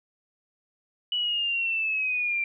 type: linear sweep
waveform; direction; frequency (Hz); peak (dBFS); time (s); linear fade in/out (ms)
sine; down; 2960 to 2354; -24; 1.12-2.44; 2
effects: none